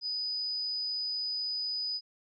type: tone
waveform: sine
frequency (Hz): 4978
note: D#8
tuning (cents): 0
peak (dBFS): -31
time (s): 0.01-2.01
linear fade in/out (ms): 50
effects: none